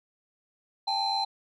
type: tone cluster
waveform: sine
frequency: 791 / 879 / 4079 Hz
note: G5 / A5 / C8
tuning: +15 / -2 / -45 cents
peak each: -28 / -30 / -28 dBFS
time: 0.87-1.25 s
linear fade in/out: 10 ms
effects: tanh soft clip ceiling -20 dBFS